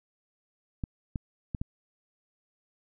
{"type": "clicks", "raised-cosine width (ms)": 5, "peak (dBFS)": -19, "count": 4, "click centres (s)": [0.838, 1.158, 1.548, 1.615], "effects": []}